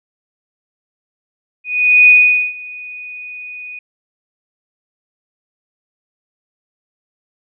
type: tone with ADSR envelope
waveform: sine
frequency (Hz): 2479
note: D#7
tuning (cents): -7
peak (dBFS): -3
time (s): 1.64-3.79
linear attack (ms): 440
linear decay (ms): 450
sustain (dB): -24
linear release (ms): 4
effects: none